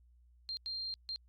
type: tone bursts at uneven times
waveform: sine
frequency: 4186 Hz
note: C8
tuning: in tune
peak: -37 dBFS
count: 3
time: 0.49-0.57 / 0.66-0.94 / 1.09-1.16 s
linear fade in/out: 0 ms
effects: added 60 Hz sine -61 dBFS peak until 1.28 s + Opus 48 kbps